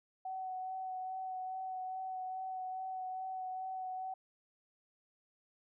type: tone with vibrato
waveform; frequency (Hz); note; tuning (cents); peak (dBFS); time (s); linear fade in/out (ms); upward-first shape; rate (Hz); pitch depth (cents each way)
sine; 750; F#5; +23; -38; 0.25-4.14; 5; sine; 2.4; 15
effects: none

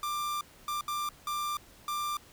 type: tone bursts at uneven times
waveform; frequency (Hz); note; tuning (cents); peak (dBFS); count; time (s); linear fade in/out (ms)
45% pulse; 1186; D6; +17; -31; 5; 0.03-0.41 / 0.68-0.81 / 0.88-1.09 / 1.27-1.57 / 1.88-2.17; 2
effects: pink hiss -56 dBFS RMS until 2.32 s

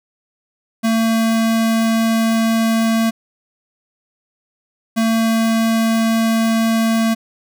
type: tone pair in turn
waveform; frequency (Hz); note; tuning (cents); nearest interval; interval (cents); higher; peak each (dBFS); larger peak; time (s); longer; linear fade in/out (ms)
square; 225.5 / 225.5; A3 / A3; +43 / +43; unison; 0; neither; -14; neither; 0.83-3.11 / 4.96-7.15; first; 20
effects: none

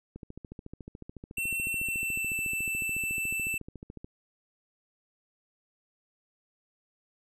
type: click train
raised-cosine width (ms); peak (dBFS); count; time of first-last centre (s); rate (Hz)
3; -29; 55; 0.16-4.045; 13.9
type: tone with pitch glide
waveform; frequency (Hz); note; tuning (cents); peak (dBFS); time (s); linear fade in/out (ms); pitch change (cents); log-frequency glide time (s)
square; 2704 to 2656; E7 to E7; +43 to +12; -30; 1.37-3.58; 5; -31; 1.77-2.33
effects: none

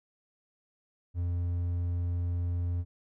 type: tone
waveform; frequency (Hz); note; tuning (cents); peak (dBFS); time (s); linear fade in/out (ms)
triangle; 87.31; F2; 0; -26; 1.14-2.85; 50
effects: none

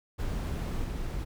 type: noise with level steps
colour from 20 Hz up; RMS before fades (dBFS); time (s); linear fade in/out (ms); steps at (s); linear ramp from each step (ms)
brown; -32 / -34; 0.18-1.25; 20; 0.84; 2
effects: none

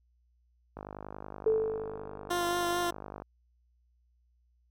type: click train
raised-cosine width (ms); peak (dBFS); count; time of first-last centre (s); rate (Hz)
1; -27; 125; 0.77-3.221; 50.6
type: tone with exponential decay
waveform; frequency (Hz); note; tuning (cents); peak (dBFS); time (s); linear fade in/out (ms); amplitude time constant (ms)
sine; 440; A4; 0; -21; 1.46-2.48; 5; 220
type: tone with vibrato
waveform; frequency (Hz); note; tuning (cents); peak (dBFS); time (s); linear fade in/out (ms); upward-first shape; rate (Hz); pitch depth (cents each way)
15% pulse; 349.2; F4; 0; -22; 2.3-2.91; 10; sine; 4.6; 15
effects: added 60 Hz sine -66 dBFS peak until 4.7 s

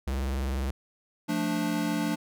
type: tone with vibrato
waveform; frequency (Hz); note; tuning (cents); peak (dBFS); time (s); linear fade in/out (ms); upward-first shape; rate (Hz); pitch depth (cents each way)
square; 67; C2; +42; -28; 0.07-0.71; 5; square; 20; 86
type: chord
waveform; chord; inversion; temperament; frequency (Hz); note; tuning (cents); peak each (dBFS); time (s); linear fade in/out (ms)
square; D minor; first; equal; 174.61 / 220 / 293.7; F3 / A3 / D4; 0 / 0 / 0; -33 / -32 / -30; 1.28-2.16; 20
effects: none

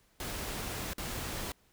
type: noise with dropouts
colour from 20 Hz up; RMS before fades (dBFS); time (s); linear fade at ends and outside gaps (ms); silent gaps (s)
pink; -38; 0.2-1.52; 2; 0.934-0.981
effects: pink hiss -68 dBFS RMS until 1.72 s

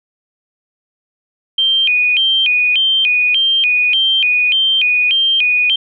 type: tone with vibrato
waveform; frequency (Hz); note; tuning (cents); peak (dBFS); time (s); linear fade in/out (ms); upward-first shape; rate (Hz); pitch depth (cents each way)
sine; 2790; F7; -2; -10; 1.58-5.76; 5; square; 1.7; 210
effects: none

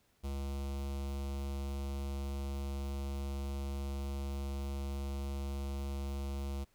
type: tone with notch filter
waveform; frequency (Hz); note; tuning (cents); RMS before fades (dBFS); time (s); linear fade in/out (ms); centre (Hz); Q
square; 69.1; C#2; -5; -38; 0.23-6.65; 20; 1700; 1.5
effects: pink hiss -72 dBFS RMS until 6.74 s

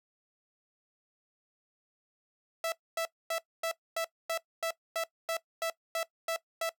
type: tone bursts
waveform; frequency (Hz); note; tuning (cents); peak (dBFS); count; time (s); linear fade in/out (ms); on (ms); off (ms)
sawtooth; 659.3; E5; 0; -26; 13; 2.64-6.693; 2; 81; 250
effects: noise-tail reverb RT60 0.1 s tail -19 dB re dry

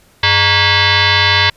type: tone with frequency modulation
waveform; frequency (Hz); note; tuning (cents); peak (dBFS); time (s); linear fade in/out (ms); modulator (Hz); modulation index
sine; 932.3; A#5; 0; -8; 0.23-1.5; 5; 514; 6.7
effects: pink hiss -50 dBFS RMS until 1.56 s + resampled to 32000 Hz

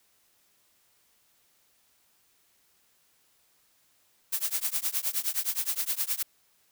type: noise with tremolo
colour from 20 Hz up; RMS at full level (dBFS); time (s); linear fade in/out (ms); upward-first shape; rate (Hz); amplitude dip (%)
blue; -26; 4.32-6.23; 10; triangle; 9.6; 100
effects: white hiss -67 dBFS RMS until 6.71 s

